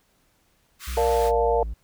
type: high-pass noise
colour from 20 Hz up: pink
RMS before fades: -38 dBFS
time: 0.79-1.32 s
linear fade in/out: 50 ms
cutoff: 1100 Hz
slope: 96 dB/octave
type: tone with pitch glide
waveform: triangle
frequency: 61.74 to 55.32 Hz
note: B1 to A1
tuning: 0 to +10 cents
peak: -26 dBFS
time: 0.87-1.74 s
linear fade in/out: 10 ms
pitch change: -190 cents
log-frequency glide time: 1.08-1.27 s
type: chord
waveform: sine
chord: Bb major seventh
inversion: none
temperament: equal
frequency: 466.2 / 587.3 / 698.5 / 880 Hz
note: Bb4 / D5 / F5 / A5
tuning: 0 / 0 / 0 / 0 cents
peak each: -21 / -27 / -25 / -26 dBFS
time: 0.97-1.63 s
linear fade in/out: 2 ms
effects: pink hiss -65 dBFS RMS until 1.83 s